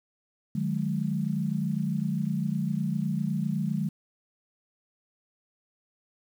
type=tone cluster; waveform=sine; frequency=151.6 / 183.5 / 211.3 Hz; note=D#3 / F#3 / G#3; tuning=-45 / -14 / +30 cents; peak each=-30 / -30 / -30 dBFS; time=0.55-3.89 s; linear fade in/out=5 ms; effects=9-bit